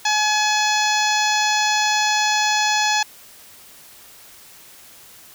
harmonic tone, 848 Hz, G#5, 36 cents sharp, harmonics 1 / 2 / 3 / 4 / 5 / 6 / 7 / 8, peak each -20 / -23 / -25 / -26 / -27 / -28 / -28 / -29 dBFS, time 0.05-3.03 s, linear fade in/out 5 ms, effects white hiss -45 dBFS RMS until 5.34 s

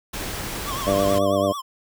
pink noise, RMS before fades -30 dBFS, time 0.13-1.19 s, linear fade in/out 10 ms
square tone with vibrato, 1100 Hz, C#6, 14 cents flat, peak -29 dBFS, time 0.66-1.62 s, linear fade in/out 20 ms, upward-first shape triangle, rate 9.2 Hz, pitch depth 120 cents each way
harmonic tone, 98.4 Hz, G2, 7 cents sharp, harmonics 1 / 2 / 3 / 4 / 5 / 6 / 7, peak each -30 / -28 / -26 / -30 / -28 / -20 / -27 dBFS, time 0.86-1.53 s, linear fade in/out 20 ms
effects none

